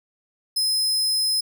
sawtooth tone, 5100 Hz, D#8, 42 cents sharp, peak -17 dBFS, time 0.56-1.41 s, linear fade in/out 10 ms, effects none

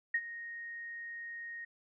sine tone with ADSR envelope, 1864.7 Hz, A#6, in tune, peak -26 dBFS, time 0.14-1.65 s, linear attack 6 ms, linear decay 54 ms, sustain -15 dB, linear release 8 ms, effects none

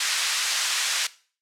white band-pass noise, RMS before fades -25 dBFS, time 0-1.07 s, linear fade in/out 5 ms, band 1400 to 6400 Hz, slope 12 dB/octave, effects noise-tail reverb RT60 0.4 s tail -18 dB re dry + low-pass 11000 Hz 12 dB/octave

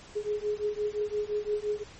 sine beating tone pair, 415.9 / 421.7 Hz, G#4 / G#4, +2 / +26 cents, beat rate 5.8 Hz, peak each -31 dBFS, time 0.15-1.84 s, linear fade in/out 20 ms, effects pink hiss -50 dBFS RMS until 1.99 s + MP3 32 kbps

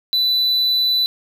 triangle tone, 3985 Hz, B7, 15 cents sharp, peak -13 dBFS, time 0.13-1.06 s, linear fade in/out 0 ms, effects none

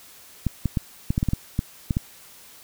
clicks, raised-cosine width 5 ms, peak -9 dBFS, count 11, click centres 0.467 / 0.657 / 0.772 / 1.105 / 1.179 / 1.229 / 1.287 / 1.334 / 1.591 / 1.908 / 1.969 s, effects white hiss -48 dBFS RMS until 2.63 s

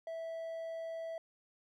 triangle tone, 656 Hz, E5, 9 cents flat, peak -37 dBFS, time 0.07-1.18 s, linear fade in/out 2 ms, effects none

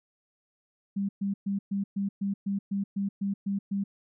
sine tone bursts, 198.4 Hz, G3, 21 cents sharp, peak -26 dBFS, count 12, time 0.96-3.84 s, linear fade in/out 10 ms, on 130 ms, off 120 ms, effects none

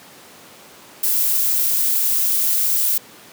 violet noise, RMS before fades -18 dBFS, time 1.03-2.98 s, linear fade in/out 5 ms, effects pink hiss -43 dBFS RMS until 3.32 s + high-pass 200 Hz 12 dB/octave

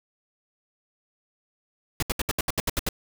pink noise bursts, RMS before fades -25 dBFS, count 10, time 2-2.889 s, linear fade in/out 2 ms, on 25 ms, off 71 ms, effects none

